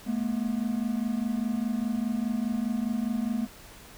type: tone pair together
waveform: triangle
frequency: 215 / 239.9 Hz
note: A3 / A#3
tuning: -40 / +50 cents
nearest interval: major second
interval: 190 cents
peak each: -27 dBFS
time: 0.06-3.47 s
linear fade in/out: 20 ms
effects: pink hiss -49 dBFS RMS until 3.97 s